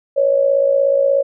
sine tone with amplitude modulation, 554.4 Hz, C#5, in tune, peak -8 dBFS, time 0.16-1.23 s, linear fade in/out 20 ms, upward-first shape sine, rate 56.7 Hz, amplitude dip 70%, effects none

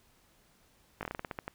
slowing click train, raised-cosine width 0.5 ms, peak -21 dBFS, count 11, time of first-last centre 1.01-1.479 s, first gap 19 ms, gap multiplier 1.19, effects pink hiss -66 dBFS RMS until 1.54 s

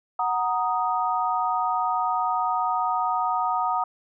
sine chord, D# minor, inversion first, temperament equal with one note detuned, 740 / 935 / 1244.5 Hz, F#5 / A#5 / D#6, 0 / +5 / 0 cents, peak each -26 dBFS, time 0.19-3.84 s, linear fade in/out 5 ms, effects none

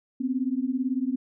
sine beating tone pair, 249.6 / 267.6 Hz, B3 / C4, +19 / +39 cents, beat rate 18 Hz, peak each -27 dBFS, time 0.2-1.16 s, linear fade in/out 10 ms, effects none

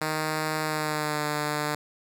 5% pulse tone with pitch glide, 155.56 to 149.57 Hz, D#3 to D3, 0 to +32 cents, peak -15 dBFS, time 0.01-1.75 s, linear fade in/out 5 ms, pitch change -68 cents, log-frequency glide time 0.61-1.24 s, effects none

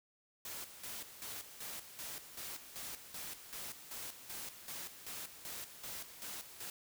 white noise with tremolo, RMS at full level -45 dBFS, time 0.45-6.7 s, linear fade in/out 2 ms, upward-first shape square, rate 2.6 Hz, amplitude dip 65%, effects none

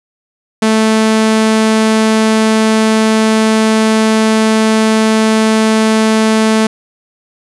sawtooth tone, 219.5 Hz, A3, 4 cents flat, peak -4 dBFS, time 0.62-6.67 s, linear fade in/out 5 ms, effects resampled to 24000 Hz + 7-bit

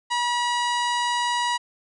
harmonic tone, 965 Hz, B5, 40 cents flat, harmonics 1 / 2 / 3 / 4 / 5 / 6 / 7 / 8 / 9 / 10, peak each -23 / -29 / -31 / -33 / -37 / -43 / -40 / -43 / -43 / -47 dBFS, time 0.1-1.58 s, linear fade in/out 20 ms, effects none

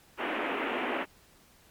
pink band-pass noise, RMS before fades -32 dBFS, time 0.17-1.06 s, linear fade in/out 50 ms, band 240 to 2900 Hz, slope 48 dB/octave, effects pink hiss -60 dBFS RMS until 1.7 s + MP3 96 kbps

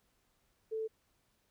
sine tone, 441.2 Hz, A4, 5 cents sharp, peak -34 dBFS, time 0.71-0.88 s, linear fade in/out 20 ms, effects pink hiss -75 dBFS RMS until 1.5 s

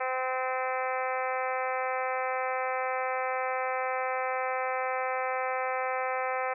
harmonic tone, 258 Hz, C4, 24 cents flat, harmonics 2 / 3 / 4 / 5 / 6 / 7 / 8 / 9 / 10, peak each -33 / -33 / -37 / -36 / -42 / -40 / -40 / -41 / -48 dBFS, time 0-6.54 s, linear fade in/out 10 ms, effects none

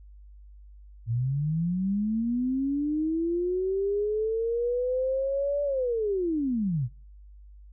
sine linear two-way sweep, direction up then down, 110 to 580 to 110 Hz, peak -24 dBFS, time 1.06-6.89 s, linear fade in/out 50 ms, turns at 5.63 s, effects noise-tail reverb RT60 0.4 s tail -24 dB re dry + added 50 Hz sine -46 dBFS peak until 7.72 s

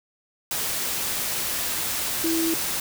sine tone in noise, 327.9 Hz, E4, 9 cents flat, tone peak -22 dBFS, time 2.24-2.54 s, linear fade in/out 2 ms, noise white, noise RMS -27 dBFS, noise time 0.51-2.8 s, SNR +2 dB, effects none

